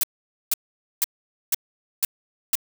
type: noise bursts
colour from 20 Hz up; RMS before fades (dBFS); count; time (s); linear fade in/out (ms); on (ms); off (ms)
blue; -20; 6; 0.01-2.554; 2; 24; 480
effects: none